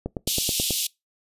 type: click train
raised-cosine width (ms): 2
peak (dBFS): -14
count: 7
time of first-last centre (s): 0.06-0.707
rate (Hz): 9.27
type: high-pass noise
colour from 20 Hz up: pink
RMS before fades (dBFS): -25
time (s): 0.27-0.87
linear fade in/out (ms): 5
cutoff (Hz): 2900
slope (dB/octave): 48
effects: noise-tail reverb RT60 0.2 s tail -24 dB re dry + resampled to 32000 Hz